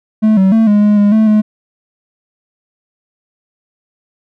triangle tone with pitch steps, 216.8 / 190.6 / 223.5 / 207.1 / 208.5 / 204.7 / 218.7 / 213.1 Hz, A3 / G3 / A3 / G#3 / G#3 / G#3 / A3 / G#3, -25 / -48 / +27 / -5 / +7 / -25 / -10 / +45 cents, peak -4 dBFS, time 0.22-1.42 s, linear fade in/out 20 ms, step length 150 ms, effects none

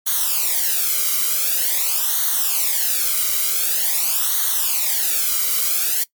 blue noise with flanger, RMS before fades -19 dBFS, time 0.06-6.04 s, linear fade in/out 10 ms, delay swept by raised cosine 0.39 to 1.16 ms, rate 0.46 Hz, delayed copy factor -0.85, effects noise-tail reverb RT60 0.1 s tail -20 dB re dry + MP3 96 kbps

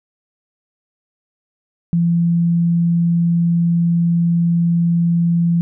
sine tone, 170 Hz, F3, 46 cents flat, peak -12 dBFS, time 1.93-5.61 s, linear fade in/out 0 ms, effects none

